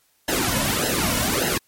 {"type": "noise with flanger", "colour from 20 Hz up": "pink", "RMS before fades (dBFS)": -22, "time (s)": [0.28, 1.58], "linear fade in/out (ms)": 5, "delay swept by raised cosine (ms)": [0.85, 2.55], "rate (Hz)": 1.7, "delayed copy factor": -0.9, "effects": ["white hiss -63 dBFS RMS until 1.67 s", "MP3 64 kbps"]}